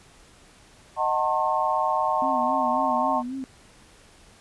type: chord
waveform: sine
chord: D# diminished seventh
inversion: none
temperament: just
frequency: 622.3 / 746.7 / 896 / 1075.3 Hz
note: D#5 / F#5 / A5 / C6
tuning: 0 / +16 / +31 / +47 cents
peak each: -28 / -27 / -25 / -26 dBFS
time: 0.96-3.23 s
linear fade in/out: 50 ms
type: tone with vibrato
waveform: sine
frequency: 255.7 Hz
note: C4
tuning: 40 cents flat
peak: -29 dBFS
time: 2.22-3.44 s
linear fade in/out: 0 ms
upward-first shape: sine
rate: 3.7 Hz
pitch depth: 90 cents each way
effects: pink hiss -53 dBFS RMS until 4.4 s + resampled to 24000 Hz